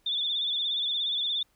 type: tone with vibrato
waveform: sine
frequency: 3520 Hz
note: A7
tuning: in tune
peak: -26 dBFS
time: 0.06-1.43 s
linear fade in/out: 5 ms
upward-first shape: sine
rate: 17 Hz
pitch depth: 64 cents each way
effects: pink hiss -69 dBFS RMS until 1.55 s